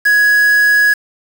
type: tone with quantisation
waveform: triangle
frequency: 1672 Hz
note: G#6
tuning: 11 cents sharp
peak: -6 dBFS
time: 0.05-0.94 s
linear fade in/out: 10 ms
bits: 4
effects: none